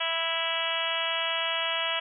harmonic tone with a mistuned harmonic, 329.6 Hz, E4, in tune, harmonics 2 / 3 / 4 / 5 / 6 / 7 / 8 / 9 / 10, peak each -35 / -36 / -36 / -37 / -37 / -36 / -36 / -32 / -33 dBFS, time 0-2 s, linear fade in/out 10 ms, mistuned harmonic 9, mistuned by -20 cents, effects none

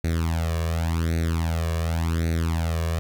sawtooth tone with flanger, 82.41 Hz, E2, in tune, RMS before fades -24 dBFS, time 0.04-2.99 s, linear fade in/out 0 ms, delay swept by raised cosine 0.48 to 1.78 ms, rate 0.89 Hz, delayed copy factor +0.9, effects none

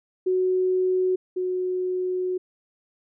sine tone pair in turn, 370 / 366.8 Hz, F#4 / F#4, 0 / -15 cents, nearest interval unison, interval 15 cents, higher first, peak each -19 / -23 dBFS, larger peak first, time 0.26-1.16 / 1.36-2.38 s, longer second, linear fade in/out 10 ms, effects none

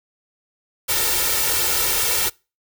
white noise with comb filter, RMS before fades -20 dBFS, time 0.88-2.3 s, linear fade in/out 20 ms, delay 2.2 ms, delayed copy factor +0.8, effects noise-tail reverb RT60 0.3 s tail -25 dB re dry

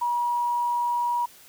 sine tone with quantisation, 960 Hz, B5, 49 cents flat, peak -22 dBFS, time 0.01-1.26 s, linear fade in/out 10 ms, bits 8, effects white hiss -51 dBFS RMS until 1.48 s

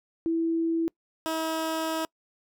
sine / 15% pulse tone pair in turn, 329.6 / 321.1 Hz, E4 / E4, 0 / -45 cents, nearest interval unison, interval 45 cents, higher first, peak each -23 / -21 dBFS, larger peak second, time 0.26-0.88 / 1.26-2.05 s, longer second, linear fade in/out 0 ms, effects noise-tail reverb RT60 0.1 s tail -26 dB re dry

